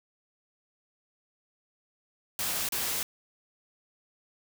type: noise with dropouts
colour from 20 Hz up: white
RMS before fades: -31 dBFS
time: 2.39-3.03 s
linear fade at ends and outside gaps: 1 ms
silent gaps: 2.688-2.722 s
effects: none